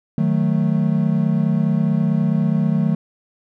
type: chord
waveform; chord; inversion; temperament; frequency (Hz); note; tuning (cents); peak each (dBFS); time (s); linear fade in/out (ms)
triangle; D# diminished; none; equal; 155.56 / 185 / 220; D#3 / F#3 / A3; 0 / 0 / 0; -17 / -18 / -18; 0.18-2.95; 2
effects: none